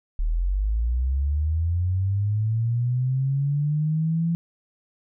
sine linear sweep, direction up, 36.71 to 169.6 Hz, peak -20 dBFS, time 0.19-4.35 s, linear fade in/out 0 ms, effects none

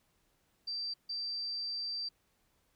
sine tone bursts at uneven times, 4684 Hz, D8, 5 cents flat, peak -35 dBFS, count 2, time 0.67-0.94 / 1.09-2.09 s, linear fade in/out 10 ms, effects pink hiss -74 dBFS RMS until 2.75 s

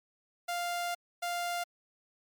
sawtooth tone bursts at uneven times, 698.5 Hz, F5, in tune, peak -28 dBFS, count 2, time 0.48-0.95 / 1.22-1.64 s, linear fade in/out 10 ms, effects MP3 96 kbps

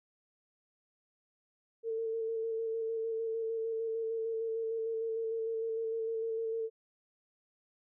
sine tone with vibrato, 450.5 Hz, A4, 41 cents sharp, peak -32 dBFS, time 1.83-6.7 s, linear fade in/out 50 ms, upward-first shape square, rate 6.6 Hz, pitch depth 17 cents each way, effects none

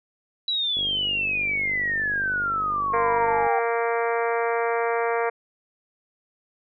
sine exponential sweep, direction down, 3951 to 769 Hz, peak -22 dBFS, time 0.48-3.59 s, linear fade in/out 2 ms
click train, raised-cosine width 2 ms, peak -26 dBFS, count 135, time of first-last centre 0.77-3.466 s, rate 49.7 Hz
harmonic tone, 232.4 Hz, A#3, 5 cents flat, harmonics 2 / 3 / 4 / 5 / 6 / 7 / 8 / 9 / 10, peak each -24 / -28 / -30 / -32 / -34 / -35 / -36 / -37 / -38 dBFS, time 2.93-5.3 s, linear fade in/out 10 ms
effects none

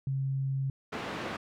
sine tone, 135.2 Hz, C#3, 43 cents flat, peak -28 dBFS, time 0.07-0.7 s, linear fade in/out 2 ms
pink band-pass noise, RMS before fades -37 dBFS, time 0.92-1.37 s, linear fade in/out 10 ms, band 170 to 2700 Hz, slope 12 dB/octave
effects none

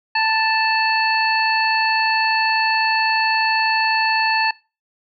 harmonic tone with a mistuned harmonic, 880 Hz, A5, in tune, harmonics 1 / 2 / 3 / 5, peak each -19 / -21 / -22 / -24 dBFS, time 0.15-4.51 s, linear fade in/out 5 ms, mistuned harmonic 1, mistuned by +16 cents, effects noise-tail reverb RT60 0.3 s tail -21 dB re dry

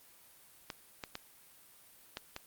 clicks, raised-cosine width 0.2 ms, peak -22 dBFS, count 5, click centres 0.702 / 1.038 / 1.154 / 2.171 / 2.364 s, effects white hiss -60 dBFS RMS until 2.46 s + Opus 32 kbps

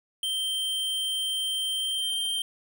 square tone with pitch glide, 3136 to 3154 Hz, G7 to G7, 0 to +10 cents, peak -27 dBFS, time 0.23-2.42 s, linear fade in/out 2 ms, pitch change +10 cents, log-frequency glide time 1.75-2.15 s, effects none

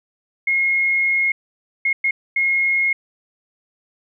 sine tone bursts at uneven times, 2155 Hz, C#7, 49 cents flat, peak -15 dBFS, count 4, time 0.47-1.32 / 1.85-1.93 / 2.04-2.11 / 2.36-2.93 s, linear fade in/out 5 ms, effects none

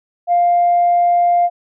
sine tone, 700 Hz, F5, 4 cents sharp, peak -9 dBFS, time 0.27-1.5 s, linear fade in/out 50 ms, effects tanh soft clip ceiling -6 dBFS

